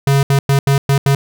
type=tone bursts at uneven times; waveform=square; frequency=138.59 Hz; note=C#3; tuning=in tune; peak=-10 dBFS; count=6; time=0.07-0.23 / 0.3-0.39 / 0.49-0.59 / 0.67-0.78 / 0.89-0.98 / 1.06-1.15 s; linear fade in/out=2 ms; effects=none